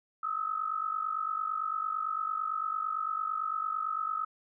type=tone pair together; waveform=sine; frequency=1258.1 / 1307 Hz; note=D#6 / E6; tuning=+19 / -15 cents; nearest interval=minor second; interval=66 cents; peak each=-33 / -33 dBFS; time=0.23-4.25 s; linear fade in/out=5 ms; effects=none